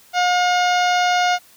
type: harmonic tone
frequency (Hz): 717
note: F5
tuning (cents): +45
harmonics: 1 / 2 / 3 / 4 / 5 / 6 / 7 / 8 / 9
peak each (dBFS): -16 / -22 / -26 / -28 / -30 / -32 / -33 / -34 / -35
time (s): 0.13-1.39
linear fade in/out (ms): 50
effects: white hiss -50 dBFS RMS until 1.56 s + high-pass 60 Hz 12 dB/octave